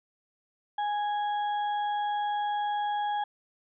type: harmonic tone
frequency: 829 Hz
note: G#5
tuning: 3 cents flat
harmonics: 1 / 2 / 4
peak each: -27 / -40 / -44 dBFS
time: 0.78-3.24 s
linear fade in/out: 5 ms
effects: none